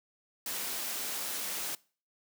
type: noise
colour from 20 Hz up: white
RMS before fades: -36 dBFS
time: 0.46-1.75 s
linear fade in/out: 2 ms
effects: noise-tail reverb RT60 0.4 s tail -23 dB re dry + high-pass 200 Hz 12 dB/octave